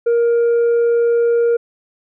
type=tone with tanh clipping; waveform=triangle; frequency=469.5 Hz; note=A#4; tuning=12 cents sharp; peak=-12 dBFS; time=0.06-1.57 s; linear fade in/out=10 ms; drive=7 dB; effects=none